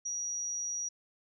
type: tone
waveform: sine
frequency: 5770 Hz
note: F#8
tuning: 44 cents flat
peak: -33 dBFS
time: 0.05-0.89 s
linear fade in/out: 10 ms
effects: none

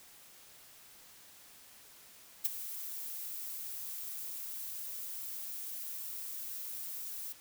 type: noise with ADSR envelope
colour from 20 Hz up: violet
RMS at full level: -28 dBFS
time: 2.44-7.33 s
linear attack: 16 ms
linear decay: 18 ms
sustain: -14 dB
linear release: 12 ms
effects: white hiss -57 dBFS RMS until 7.4 s

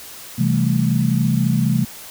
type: chord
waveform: sine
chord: A minor seventh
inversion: first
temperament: equal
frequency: 130.81 / 164.81 / 196 / 220 Hz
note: C3 / E3 / G3 / A3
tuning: 0 / 0 / 0 / 0 cents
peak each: -19 / -20 / -22 / -20 dBFS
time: 0.38-1.85 s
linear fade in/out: 10 ms
effects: white hiss -37 dBFS RMS until 2.1 s

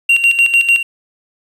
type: tone with tremolo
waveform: triangle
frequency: 2759 Hz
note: F7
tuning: 22 cents flat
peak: -5 dBFS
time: 0.09-0.83 s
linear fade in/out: 5 ms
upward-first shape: square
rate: 6.7 Hz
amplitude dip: 65%
effects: resampled to 32000 Hz + 7-bit

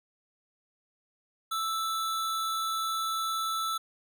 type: tone pair together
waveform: square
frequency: 1318.5 / 3494 Hz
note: E6 / A7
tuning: 0 / -13 cents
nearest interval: octave + perfect fourth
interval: 1687 cents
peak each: -30 / -39 dBFS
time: 1.51-3.78 s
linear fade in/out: 10 ms
effects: none

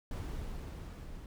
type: noise with level ramp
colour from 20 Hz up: brown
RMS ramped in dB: -38 to -47 dBFS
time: 0.11-1.26 s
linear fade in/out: 2 ms
effects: none

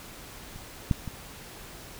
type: clicks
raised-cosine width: 5 ms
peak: -30 / -10 / -23 dBFS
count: 3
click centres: 0.56 / 0.912 / 1.077 s
effects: pink hiss -45 dBFS RMS until 1.99 s

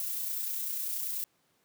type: noise with amplitude modulation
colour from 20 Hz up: violet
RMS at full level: -33 dBFS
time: 0-1.24 s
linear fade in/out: 0 ms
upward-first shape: sine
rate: 30.2 Hz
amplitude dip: 30%
effects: pink hiss -71 dBFS RMS until 1.64 s + high-pass 150 Hz 12 dB/octave

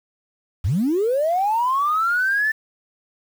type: linear sweep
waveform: sine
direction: up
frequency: 69.3 to 1780 Hz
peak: -16 dBFS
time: 0.64-2.52 s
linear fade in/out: 10 ms
effects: tanh soft clip ceiling -13 dBFS + 7-bit

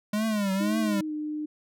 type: tone with vibrato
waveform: square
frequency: 206.1 Hz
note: G#3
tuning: 13 cents flat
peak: -25 dBFS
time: 0.13-1.01 s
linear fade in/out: 5 ms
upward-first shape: triangle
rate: 1.9 Hz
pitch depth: 150 cents each way
type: tone with pitch glide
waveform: sine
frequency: 311.1 to 302.8 Hz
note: D#4 to D#4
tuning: 0 to -47 cents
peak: -29 dBFS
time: 0.6-1.46 s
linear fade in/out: 10 ms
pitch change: -47 cents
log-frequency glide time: 1.05-1.13 s
effects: none

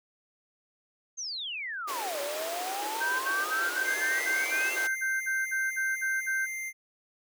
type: exponential two-way sweep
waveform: sine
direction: down then up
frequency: 6520 to 557 to 2750 Hz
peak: -33 dBFS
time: 1.17-4.76 s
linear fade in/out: 20 ms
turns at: 2.2 s
type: high-pass noise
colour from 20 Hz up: pink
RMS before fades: -37 dBFS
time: 1.87-4.88 s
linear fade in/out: 20 ms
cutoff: 320 Hz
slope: 48 dB/octave
type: tone bursts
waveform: sine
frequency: 1562 Hz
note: G6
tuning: 7 cents flat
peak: -27 dBFS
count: 14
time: 3-6.463 s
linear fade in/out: 20 ms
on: 200 ms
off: 51 ms
type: tone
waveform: square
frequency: 2093 Hz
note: C7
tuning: in tune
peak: -34 dBFS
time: 3.83-6.73 s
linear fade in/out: 50 ms
effects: none

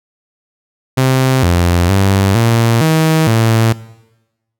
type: tone with pitch steps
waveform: sawtooth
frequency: 130.9 / 87.2 / 97.5 / 115.5 / 159.1 / 113 Hz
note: C3 / F2 / G2 / A#2 / D#3 / A2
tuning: +1 / -2 / -9 / -16 / +39 / +47 cents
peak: -5 dBFS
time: 0.97-3.73 s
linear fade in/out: 10 ms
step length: 460 ms
effects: noise-tail reverb RT60 1.0 s tail -19 dB re dry

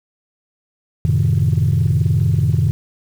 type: chord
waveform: sine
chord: F# diminished seventh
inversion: none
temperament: equal with one note detuned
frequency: 91.28 / 110 / 130.81 / 155.56 Hz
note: F#2 / A2 / C3 / Eb3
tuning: -23 / 0 / 0 / 0 cents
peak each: -17 dBFS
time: 1.05-2.71 s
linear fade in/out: 0 ms
effects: tanh soft clip ceiling -7 dBFS + 7-bit

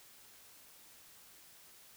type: silence
effects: white hiss -59 dBFS RMS until 1.96 s

